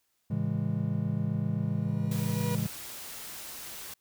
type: chord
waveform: triangle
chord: A major seventh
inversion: none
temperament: just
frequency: 110 / 137.5 / 165 / 206.2 Hz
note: A2 / C#3 / E3 / G#3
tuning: 0 / -14 / +2 / -12 cents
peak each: -31 dBFS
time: 0.3-2.67 s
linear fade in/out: 10 ms
type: tone with exponential growth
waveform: 30% pulse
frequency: 483 Hz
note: B4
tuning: 39 cents flat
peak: -30 dBFS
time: 1.44-2.55 s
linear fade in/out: 2 ms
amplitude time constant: 240 ms
type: noise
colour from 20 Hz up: white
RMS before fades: -42 dBFS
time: 2.11-3.94 s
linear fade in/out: 5 ms
effects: white hiss -75 dBFS RMS until 4 s